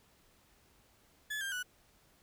35% pulse tone with pitch steps, 1717 / 1592.8 / 1477.6 Hz, A6 / G6 / F#6, -43 / +27 / -3 cents, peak -34 dBFS, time 1.3-1.63 s, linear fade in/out 10 ms, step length 110 ms, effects pink hiss -67 dBFS RMS until 2.22 s

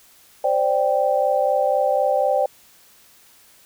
sine chord, C suspended second, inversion none, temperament equal, 523.3 / 587.3 / 784 Hz, C5 / D5 / G5, 0 / 0 / 0 cents, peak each -21 / -20 / -21 dBFS, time 0.44-2.46 s, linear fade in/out 5 ms, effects white hiss -52 dBFS RMS until 3.65 s

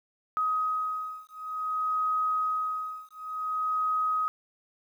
sine beating tone pair, 1260 / 1260.55 Hz, D#6 / D#6, +21 / +22 cents, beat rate 0.55 Hz, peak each -30 dBFS, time 0.37-4.28 s, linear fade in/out 0 ms, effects 10-bit

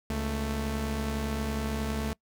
sawtooth tone pair together, 69.6 / 221 Hz, C#2 / A3, +8 / +8 cents, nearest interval octave + minor sixth, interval 2000 cents, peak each -28 dBFS, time 0.1-2.13 s, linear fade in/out 0 ms, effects noise-tail reverb RT60 0.1 s tail -24 dB re dry

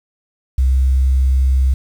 sine tone with pitch glide, 65.1 to 65.82 Hz, C2 to C2, -8 to +11 cents, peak -9 dBFS, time 0.58-1.74 s, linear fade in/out 5 ms, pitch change +19 cents, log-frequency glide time 0.69-0.76 s, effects tanh soft clip ceiling -7 dBFS + 7-bit

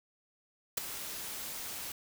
white noise with ADSR envelope, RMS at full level -29 dBFS, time 0.77-1.92 s, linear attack 7 ms, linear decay 11 ms, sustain -12 dB, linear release 3 ms, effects none

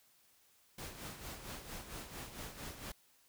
pink noise with tremolo, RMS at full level -45 dBFS, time 0.78-2.92 s, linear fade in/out 5 ms, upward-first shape sine, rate 4.4 Hz, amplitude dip 60%, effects white hiss -69 dBFS RMS until 3.28 s

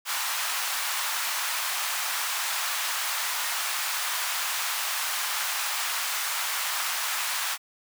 pink high-pass noise, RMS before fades -29 dBFS, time 0.05-7.58 s, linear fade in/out 50 ms, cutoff 920 Hz, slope 24 dB/octave, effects none

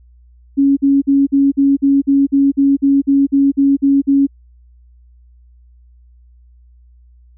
sine tone bursts, 277.2 Hz, C#4, in tune, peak -8 dBFS, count 15, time 0.57-4.27 s, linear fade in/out 20 ms, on 200 ms, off 50 ms, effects added 60 Hz sine -43 dBFS peak until 7.37 s

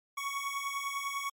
25% pulse beating tone pair, 1108.7 / 1118.7 Hz, C#6 / C#6, 0 / +15 cents, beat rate 10 Hz, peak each -34 / -32 dBFS, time 0.17-1.3 s, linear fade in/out 10 ms, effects MP3 64 kbps

